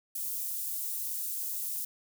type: high-pass noise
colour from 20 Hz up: white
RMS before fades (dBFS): -35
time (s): 0.15-1.85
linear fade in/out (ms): 5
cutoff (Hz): 10000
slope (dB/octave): 12
effects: none